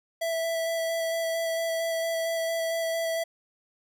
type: tone with vibrato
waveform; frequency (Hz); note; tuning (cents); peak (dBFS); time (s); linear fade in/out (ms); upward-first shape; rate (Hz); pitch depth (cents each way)
square; 659.3; E5; 0; -27; 0.21-3.24; 10; square; 4.4; 9
effects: none